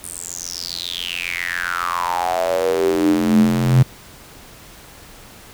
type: tone with high-pass filter sweep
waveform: square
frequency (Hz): 43.65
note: F1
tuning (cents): 0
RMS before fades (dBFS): -19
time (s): 0.03-3.83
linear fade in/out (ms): 10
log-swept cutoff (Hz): 9600 to 130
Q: 8.3
effects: pink hiss -42 dBFS RMS until 5.53 s